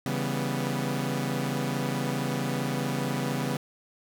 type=chord; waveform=sawtooth; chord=C# half-diminished seventh; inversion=none; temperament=equal with one note detuned; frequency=138.59 / 163.2 / 196 / 246.9 Hz; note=C#3 / E3 / G3 / B3; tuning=0 / -17 / 0 / 0 cents; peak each=-27 / -31 / -31 / -28 dBFS; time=0.06-3.57 s; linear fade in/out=2 ms; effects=none